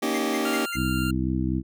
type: chord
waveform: sawtooth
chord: Eb dominant seventh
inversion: second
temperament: just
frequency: 233.3 / 280 / 311.1 / 388.9 Hz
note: Bb3 / Db4 / Eb4 / G4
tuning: +2 / +18 / 0 / -14 cents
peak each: -25 dBFS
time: 0.02-0.66 s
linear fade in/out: 10 ms
type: tone bursts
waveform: square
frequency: 2093 Hz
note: C7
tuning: in tune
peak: -32 dBFS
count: 4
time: 0.14-0.766 s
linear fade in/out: 10 ms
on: 44 ms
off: 150 ms
type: tone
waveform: 25% pulse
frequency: 1392 Hz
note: F6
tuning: 6 cents flat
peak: -26 dBFS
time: 0.45-1.11 s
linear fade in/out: 5 ms
type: harmonic tone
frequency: 64.1 Hz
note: C2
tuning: 35 cents flat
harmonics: 1 / 2 / 3 / 4 / 5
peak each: -29 / -29 / -29 / -29 / -29 dBFS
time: 0.74-1.63 s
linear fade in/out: 50 ms
effects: none